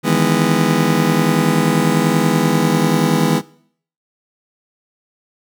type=chord; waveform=30% pulse; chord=E major seventh; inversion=third; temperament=just; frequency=154.51 / 164.81 / 206 / 247.2 Hz; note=D#3 / E3 / G#3 / B3; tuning=-12 / 0 / -14 / +2 cents; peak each=-16 dBFS; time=0.03-3.42 s; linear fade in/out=50 ms; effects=noise-tail reverb RT60 0.6 s tail -21 dB re dry